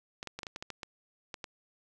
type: clicks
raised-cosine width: 0.2 ms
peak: -22 dBFS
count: 11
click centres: 0.229 / 0.273 / 0.39 / 0.432 / 0.468 / 0.561 / 0.625 / 0.703 / 0.832 / 1.342 / 1.442 s
effects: none